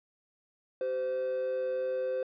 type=tone pair together; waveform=triangle; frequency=383.5 / 515 Hz; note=G4 / C5; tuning=-38 / -28 cents; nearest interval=perfect fourth; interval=510 cents; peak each=-36 / -27 dBFS; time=0.81-2.23 s; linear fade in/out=2 ms; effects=tanh soft clip ceiling -23 dBFS + resampled to 11025 Hz